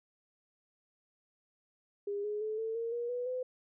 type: tone with pitch steps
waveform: sine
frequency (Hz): 405.8 / 418.9 / 432.4 / 446.4 / 460.8 / 475.7 / 491 / 506.9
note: G#4 / G#4 / A4 / A4 / A#4 / A#4 / B4 / B4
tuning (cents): -40 / +15 / -30 / +25 / -20 / +35 / -10 / +45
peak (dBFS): -33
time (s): 2.07-3.43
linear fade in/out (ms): 5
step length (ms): 170
effects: none